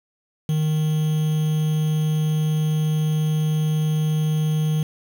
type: tone with quantisation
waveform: triangle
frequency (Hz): 154.8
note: D#3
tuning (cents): -9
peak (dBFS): -16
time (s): 0.49-4.83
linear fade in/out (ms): 2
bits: 6
effects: none